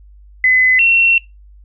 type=tone pair in turn; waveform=sine; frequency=2025 / 2719 Hz; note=B6 / F7; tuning=+43 / -47 cents; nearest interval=perfect fourth; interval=510 cents; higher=second; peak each=-8 dBFS; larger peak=neither; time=0.44-0.79 / 0.79-1.18 s; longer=second; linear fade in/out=2 ms; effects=noise-tail reverb RT60 0.2 s tail -19 dB re dry + added 50 Hz sine -39 dBFS peak until 1.64 s